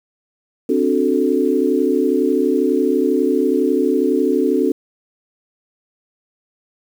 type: chord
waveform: sine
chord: D dominant seventh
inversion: third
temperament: equal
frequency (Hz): 261.6 / 293.7 / 370 / 440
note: C4 / D4 / F#4 / A4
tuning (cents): 0 / 0 / 0 / 0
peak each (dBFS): -19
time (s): 0.69-4.72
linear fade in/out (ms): 5
effects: 7-bit